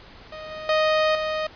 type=tone with level steps; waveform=sawtooth; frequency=622.3 Hz; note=D#5; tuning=in tune; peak=-31 / -29 / -14 / -20 dBFS; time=0.32-1.47 s; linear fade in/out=5 ms; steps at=0.51 / 0.69 / 1.15 s; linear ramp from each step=2 ms; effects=pink hiss -46 dBFS RMS until 1.55 s + resampled to 11025 Hz